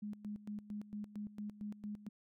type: tone with tremolo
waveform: sine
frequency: 208.4 Hz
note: G#3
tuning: 6 cents sharp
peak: -40 dBFS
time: 0.02-2.09 s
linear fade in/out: 10 ms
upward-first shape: square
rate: 4.4 Hz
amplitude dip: 80%
effects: none